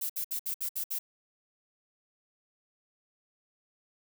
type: noise bursts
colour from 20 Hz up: violet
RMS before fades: -33 dBFS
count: 7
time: 0.01-0.99 s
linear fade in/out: 10 ms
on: 86 ms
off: 63 ms
effects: none